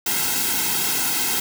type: noise with comb filter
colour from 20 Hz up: white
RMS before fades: -22 dBFS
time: 0.06-1.4 s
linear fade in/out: 5 ms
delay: 1.7 ms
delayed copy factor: -0.95
effects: none